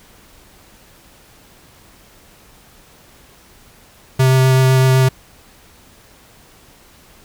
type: tone with vibrato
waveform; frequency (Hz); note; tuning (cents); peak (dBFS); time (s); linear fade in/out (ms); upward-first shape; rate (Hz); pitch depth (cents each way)
square; 130.81; C3; 0; -10; 4.19-5.09; 10; sine; 7.9; 9
effects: pink hiss -47 dBFS RMS until 7.24 s